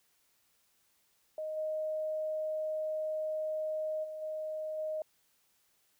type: tone with level steps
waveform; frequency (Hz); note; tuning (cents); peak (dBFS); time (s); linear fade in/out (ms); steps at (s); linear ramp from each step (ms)
sine; 622.3; D#5; 0; -35 / -32 / -39 / -35 / -33; 1.38-5.02; 2; 1.56 / 4.03 / 4.21 / 4.77; 20
effects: white hiss -72 dBFS RMS until 5.99 s